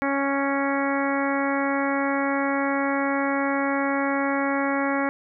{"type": "harmonic tone", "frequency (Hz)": 277.2, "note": "C#4", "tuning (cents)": 0, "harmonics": [1, 2, 3, 4, 5, 6, 7, 8], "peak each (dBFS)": [-25, -28, -30, -31, -32, -33, -33, -34], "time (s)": [0.02, 5.09], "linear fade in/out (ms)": 0, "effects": []}